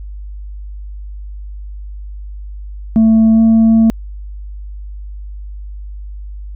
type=tone with pitch glide; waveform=sine; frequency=222.4 to 224.5 Hz; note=A3 to A3; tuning=+19 to +35 cents; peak=-3 dBFS; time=2.96-3.9 s; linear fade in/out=0 ms; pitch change=+16 cents; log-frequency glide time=3.33-3.4 s; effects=tanh soft clip ceiling -5 dBFS + added 50 Hz sine -25 dBFS peak until 6.55 s